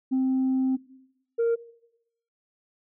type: tone pair in turn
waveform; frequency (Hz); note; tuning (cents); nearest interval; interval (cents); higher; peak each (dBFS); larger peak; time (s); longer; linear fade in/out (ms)
sine; 261.6 / 464.2; C4 / A#4; 0 / -7; minor seventh; 993; second; -19 / -18; second; 0.11-0.77 / 1.38-1.56; first; 20
effects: noise-tail reverb RT60 0.8 s tail -19 dB re dry + tanh soft clip ceiling -19 dBFS